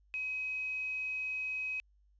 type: tone with quantisation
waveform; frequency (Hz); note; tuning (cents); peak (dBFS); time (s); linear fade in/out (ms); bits
sine; 2536; D#7; +32; -34; 0.14-1.8; 0; 9
effects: added 50 Hz sine -64 dBFS peak until 2.19 s + resampled to 16000 Hz